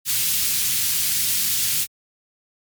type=band-stop noise; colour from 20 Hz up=white; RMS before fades=-21 dBFS; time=0.05-1.87 s; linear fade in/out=50 ms; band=150 to 2600 Hz; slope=12 dB/octave; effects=high-pass 80 Hz 12 dB/octave + MP3 96 kbps